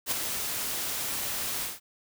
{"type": "noise with ADSR envelope", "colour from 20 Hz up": "white", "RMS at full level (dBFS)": -26, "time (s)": [0.06, 1.8], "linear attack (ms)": 56, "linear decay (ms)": 11, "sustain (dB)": -6, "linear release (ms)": 170, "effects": []}